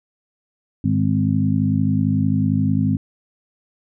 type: harmonic tone with a mistuned harmonic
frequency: 51.2 Hz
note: G#1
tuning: 24 cents flat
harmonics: 2 / 3 / 4 / 5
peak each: -21 / -21 / -21 / -21 dBFS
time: 0.84-2.97 s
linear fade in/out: 5 ms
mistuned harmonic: 5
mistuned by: +28 cents
effects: none

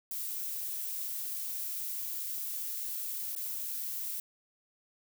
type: noise with dropouts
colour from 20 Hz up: violet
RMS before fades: -37 dBFS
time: 0.11-4.2 s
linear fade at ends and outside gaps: 2 ms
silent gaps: 3.352-3.362 s
effects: none

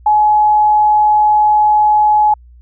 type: tone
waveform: sine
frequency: 846 Hz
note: G#5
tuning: 32 cents sharp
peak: -7 dBFS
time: 0.06-2.34 s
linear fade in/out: 5 ms
effects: added 60 Hz sine -38 dBFS peak until 2.61 s

